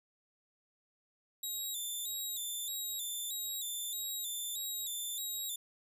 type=tone with vibrato; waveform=10% pulse; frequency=3681 Hz; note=A#7; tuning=23 cents flat; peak=-30 dBFS; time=1.43-5.56 s; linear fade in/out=5 ms; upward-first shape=square; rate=1.6 Hz; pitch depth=66 cents each way; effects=none